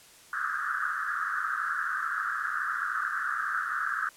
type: band-pass noise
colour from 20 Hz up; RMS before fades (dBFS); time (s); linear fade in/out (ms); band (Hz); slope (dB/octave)
pink; -31; 0.33-4.09; 2; 1200 to 1700; 96
effects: white hiss -54 dBFS RMS until 4.16 s + low-pass 11000 Hz 12 dB/octave